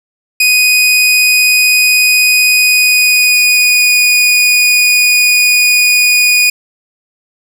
sawtooth tone with pitch glide, 2489 to 2466 Hz, D#7 to D#7, 0 to -16 cents, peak -3 dBFS, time 0.4-6.5 s, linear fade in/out 5 ms, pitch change -16 cents, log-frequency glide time 2.55-3.95 s, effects none

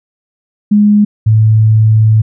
sine tone pair in turn, 207.7 / 109.45 Hz, G#3 / A2, 0 / -9 cents, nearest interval major seventh, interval 1109 cents, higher first, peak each -4 dBFS, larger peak neither, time 0.71-1.05 / 1.26-2.22 s, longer second, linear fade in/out 10 ms, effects none

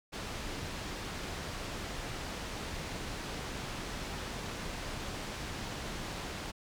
pink low-pass noise, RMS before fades -40 dBFS, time 0.12-6.52 s, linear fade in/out 20 ms, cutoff 6300 Hz, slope 12 dB/octave, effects none

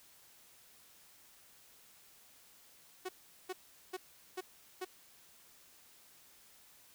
sawtooth tone bursts, 370 Hz, F#4, in tune, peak -34 dBFS, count 5, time 3.05-4.85 s, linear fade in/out 10 ms, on 40 ms, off 400 ms, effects white hiss -62 dBFS RMS until 6.94 s

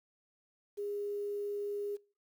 sine tone with quantisation, 409 Hz, G#4, 26 cents flat, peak -35 dBFS, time 0.77-1.97 s, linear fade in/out 20 ms, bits 10, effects noise-tail reverb RT60 0.4 s tail -24 dB re dry

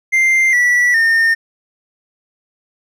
triangle tone with pitch steps, 2093 / 1952.8 / 1822.1 Hz, C7 / B6 / A#6, 0 / -20 / -40 cents, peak -8 dBFS, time 0.12-1.35 s, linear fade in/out 20 ms, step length 410 ms, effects none

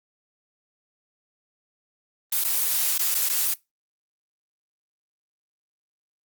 blue noise with dropouts, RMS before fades -23 dBFS, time 2.32-3.54 s, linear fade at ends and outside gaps 5 ms, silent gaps 2.44-2.446 / 2.98-2.992 / 3.145-3.149 / 3.29-3.296 s, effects noise-tail reverb RT60 0.2 s tail -22 dB re dry + Opus 24 kbps

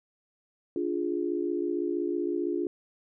sine chord, D diminished, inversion none, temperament equal, 293.7 / 349.2 / 415.3 Hz, D4 / F4 / Ab4, 0 / 0 / 0 cents, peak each -32 / -29 / -34 dBFS, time 0.76-2.67 s, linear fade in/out 2 ms, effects none

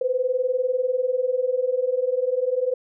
sine tone pair together, 493.9 / 514.1 Hz, B4 / C5, 0 / -31 cents, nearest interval minor second, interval 69 cents, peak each -24 / -22 dBFS, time 0.01-2.74 s, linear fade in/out 5 ms, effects none

